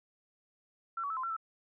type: tone with pitch steps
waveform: sine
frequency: 1350 / 1133 / 1310 / 1037 / 1355 / 1322 Hz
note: E6 / C#6 / E6 / C6 / E6 / E6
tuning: +41 / +37 / -11 / -16 / +47 / +5 cents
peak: -33 dBFS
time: 0.97-1.366 s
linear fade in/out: 5 ms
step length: 66 ms
effects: none